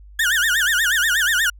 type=tone with vibrato; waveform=35% pulse; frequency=1622 Hz; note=G#6; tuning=41 cents flat; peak=-14 dBFS; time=0.19-1.5 s; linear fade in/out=5 ms; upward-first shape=sine; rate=8.3 Hz; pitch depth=230 cents each way; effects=added 50 Hz sine -40 dBFS peak until 1.59 s